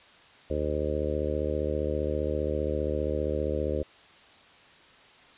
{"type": "harmonic tone", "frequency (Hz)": 75.1, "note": "D2", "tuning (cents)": 39, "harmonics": [1, 2, 3, 4, 5, 6, 7, 8], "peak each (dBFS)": [-32, -39, -39, -36, -34, -34, -32, -38], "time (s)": [0.5, 3.83], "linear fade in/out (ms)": 5, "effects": ["white hiss -54 dBFS RMS until 5.37 s", "resampled to 8000 Hz"]}